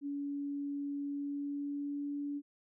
sine tone with pitch glide, 284.1 to 287.1 Hz, C#4 to D4, +43 to -39 cents, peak -35 dBFS, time 0.01-2.42 s, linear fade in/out 50 ms, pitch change +18 cents, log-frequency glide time 1.05-2.19 s, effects none

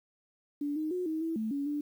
sine tone with pitch steps, 289.6 / 310.5 / 362.3 / 316.4 / 326.7 / 219.5 / 282.1 / 293.2 Hz, D4 / D#4 / F#4 / D#4 / E4 / A3 / C#4 / D4, -24 / -3 / -36 / +29 / -15 / -4 / +30 / -3 cents, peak -30 dBFS, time 0.61-1.81 s, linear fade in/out 5 ms, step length 150 ms, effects 10-bit

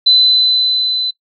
sine tone with level ramp, 4021 Hz, B7, 30 cents sharp, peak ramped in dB -5 to -15 dBFS, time 0.06-1.11 s, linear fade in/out 10 ms, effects noise-tail reverb RT60 0.1 s tail -22 dB re dry

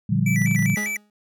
sine chord, G minor seventh, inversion first, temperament equal, 116.54 / 146.83 / 174.61 / 196 Hz, Bb2 / D3 / F3 / G3, 0 / 0 / 0 / 0 cents, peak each -23 dBFS, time 0.09-0.75 s, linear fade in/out 10 ms
square tone with vibrato, 2135 Hz, C7, 34 cents sharp, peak -25 dBFS, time 0.26-0.97 s, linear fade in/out 5 ms, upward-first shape square, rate 5 Hz, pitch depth 140 cents each way
clicks, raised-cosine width 0.3 ms, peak -24 dBFS, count 11, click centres 0.419 / 0.473 / 0.512 / 0.549 / 0.592 / 0.625 / 0.656 / 0.699 / 0.784 / 0.833 / 0.872 s
40% pulse tone with exponential decay, 208.4 Hz, G#3, 6 cents sharp, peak -23 dBFS, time 0.77-1.1 s, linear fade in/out 2 ms, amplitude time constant 71 ms
effects none

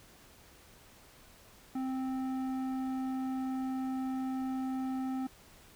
square tone with low-pass filter, 261.6 Hz, C4, in tune, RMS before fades -35 dBFS, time 1.75-5.27 s, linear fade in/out 5 ms, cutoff 1000 Hz, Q 0.78, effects pink hiss -58 dBFS RMS until 5.75 s

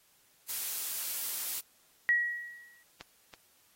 blue noise, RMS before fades -35 dBFS, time 0.48-1.61 s, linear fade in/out 20 ms
sine tone with exponential decay, 1914 Hz, A#6, 45 cents sharp, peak -21 dBFS, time 2.09-2.83 s, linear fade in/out 0 ms, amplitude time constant 160 ms
clicks, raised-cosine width 0.2 ms, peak -26 / -30 dBFS, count 2, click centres 3.01 / 3.338 s
effects white hiss -66 dBFS RMS until 3.75 s + AAC 48 kbps

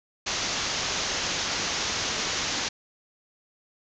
white low-pass noise, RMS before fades -29 dBFS, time 0.26-2.69 s, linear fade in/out 10 ms, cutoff 6800 Hz, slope 96 dB/octave, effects none

